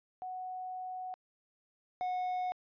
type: tone pair in turn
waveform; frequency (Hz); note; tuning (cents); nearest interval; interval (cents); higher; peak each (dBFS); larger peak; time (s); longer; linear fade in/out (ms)
sine / triangle; 740 / 731.1; F#5 / F#5; 0 / -21; unison; 21; first; -38 / -30; second; 0.22-1.14 / 2.01-2.52; first; 0
effects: resampled to 11025 Hz